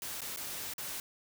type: noise with dropouts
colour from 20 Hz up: white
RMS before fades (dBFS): -40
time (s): 0.02-1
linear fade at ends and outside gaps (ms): 1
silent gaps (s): 0.207-0.217 / 0.362-0.372 / 0.737-0.781
effects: none